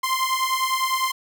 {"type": "beating tone pair", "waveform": "sawtooth", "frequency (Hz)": [1040, 1049.9], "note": ["C6", "C6"], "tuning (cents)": [-11, 6], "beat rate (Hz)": 9.9, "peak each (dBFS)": -20, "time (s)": [0.03, 1.12], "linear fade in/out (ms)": 10, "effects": []}